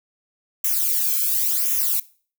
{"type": "noise with flanger", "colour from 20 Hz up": "violet", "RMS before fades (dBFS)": -21, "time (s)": [0.64, 2], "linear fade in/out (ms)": 5, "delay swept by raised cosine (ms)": [0.22, 1.09], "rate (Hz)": 0.93, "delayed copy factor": -0.85, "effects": ["noise-tail reverb RT60 0.4 s tail -19 dB re dry"]}